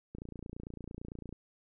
click train, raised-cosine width 3 ms, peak -30 dBFS, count 35, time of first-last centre 0.15-1.326 s, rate 28.9 Hz, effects none

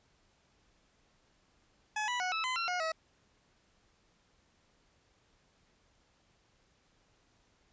20% pulse tone with pitch steps, 851 / 982 / 734 / 1307 / 1020 / 1364 / 720 / 643 Hz, G#5 / B5 / F#5 / E6 / C6 / F6 / F#5 / E5, +42 / -10 / -14 / -15 / -44 / -41 / -47 / -43 cents, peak -27 dBFS, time 1.96-2.92 s, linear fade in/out 5 ms, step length 120 ms, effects pink hiss -70 dBFS RMS until 7.72 s + resampled to 16000 Hz

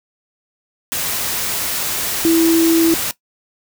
sine tone in noise, 329.6 Hz, E4, in tune, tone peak -10 dBFS, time 2.25-2.94 s, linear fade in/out 0 ms, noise white, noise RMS -21 dBFS, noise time 0.92-3.11 s, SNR +8 dB, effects noise-tail reverb RT60 0.1 s tail -17 dB re dry

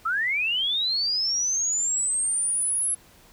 sine linear sweep, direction up, 1258 to 11000 Hz, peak -22 dBFS, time 0.05-2.95 s, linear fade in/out 10 ms, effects pink hiss -54 dBFS RMS until 3.32 s

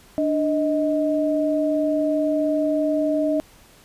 sine tone pair together, 295.9 / 627 Hz, D4 / D#5, +13 / +13 cents, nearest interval octave + minor second, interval 1300 cents, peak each -21 dBFS, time 0.18-3.4 s, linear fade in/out 0 ms, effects pink hiss -51 dBFS RMS until 3.84 s + resampled to 32000 Hz

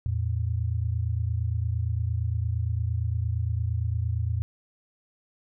sine tone pair together, 83.89 / 112.6 Hz, E2 / A2, +31 / +40 cents, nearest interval perfect fourth, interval 509 cents, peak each -27 dBFS, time 0.06-4.42 s, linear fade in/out 0 ms, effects none

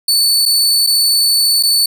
sawtooth tone with dropouts, 4482 Hz, C#8, 18 cents sharp, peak -7 dBFS, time 0.08-1.86 s, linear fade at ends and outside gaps 5 ms, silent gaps 0.455-0.459 / 0.866-0.871 / 1.628-1.633 s, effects none

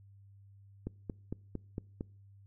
click train, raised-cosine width 3 ms, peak -24 dBFS, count 6, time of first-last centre 0.87-2.009 s, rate 4.39 Hz, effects noise-tail reverb RT60 0.5 s tail -25 dB re dry + added 99 Hz sine -55 dBFS peak until 2.46 s

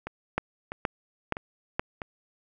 two click trains, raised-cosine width 0.5 ms, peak -10 / -19 dBFS, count 4 / 4, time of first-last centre 0.38-1.795 / 0.07-2.018 s, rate 2.12 / 1.54 Hz, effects none

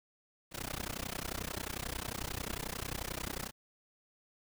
pink noise with amplitude modulation, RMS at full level -36 dBFS, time 0.51-3.52 s, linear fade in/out 50 ms, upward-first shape sine, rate 31.2 Hz, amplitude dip 100%, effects none

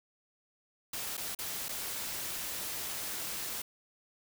white noise with dropouts, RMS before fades -38 dBFS, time 0.93-3.62 s, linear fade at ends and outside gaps 5 ms, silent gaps 1.17-1.176 / 1.349-1.388 / 1.685-1.69 s, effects none

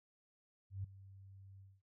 sine tone with ADSR envelope, 97 Hz, G2, 18 cents flat, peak -37 dBFS, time 0.7-1.82 s, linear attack 140 ms, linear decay 7 ms, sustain -17 dB, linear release 220 ms, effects none

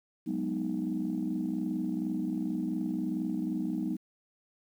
sine chord, G# minor seventh, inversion third, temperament equal, 185 / 207.7 / 246.9 / 311.1 Hz, F#3 / G#3 / B3 / D#4, 0 / 0 / 0 / 0 cents, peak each -35 / -36 / -34 / -33 dBFS, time 0.26-3.97 s, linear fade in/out 20 ms, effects tanh soft clip ceiling -22 dBFS + 10-bit

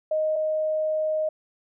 sine tone pair in turn, 622.3 / 622.3 Hz, D#5 / D#5, 0 / 0 cents, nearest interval unison, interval 0 cents, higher neither, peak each -21 / -22 dBFS, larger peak first, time 0.11-0.36 / 0.36-1.29 s, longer second, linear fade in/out 5 ms, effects none

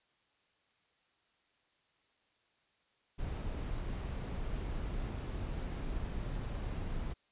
brown noise, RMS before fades -38 dBFS, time 3.18-7.14 s, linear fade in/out 20 ms, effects white hiss -74 dBFS RMS until 7.31 s + resampled to 8000 Hz

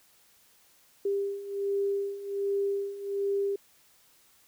sine beating tone pair, 397.7 / 399 Hz, G4 / G4, +25 / +31 cents, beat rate 1.3 Hz, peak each -33 / -29 dBFS, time 1.05-3.56 s, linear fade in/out 5 ms, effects white hiss -62 dBFS RMS until 4.47 s

